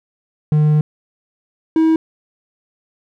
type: tone pair in turn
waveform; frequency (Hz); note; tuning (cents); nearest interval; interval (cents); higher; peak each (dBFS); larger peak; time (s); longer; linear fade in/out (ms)
triangle; 151.5 / 321; D#3 / E4; -46 / -46; octave + minor second; 1300; second; -8; neither; 0.52-0.81 / 1.76-1.96; first; 2
effects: none